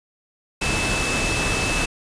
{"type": "tone in noise", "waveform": "sine", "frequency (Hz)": 2617, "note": "E7", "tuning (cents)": -13, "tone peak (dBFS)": -25, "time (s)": [0.61, 1.86], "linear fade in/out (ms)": 10, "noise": "pink", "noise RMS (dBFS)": -23, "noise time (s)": [0.61, 1.86], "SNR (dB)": -5, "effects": ["resampled to 22050 Hz"]}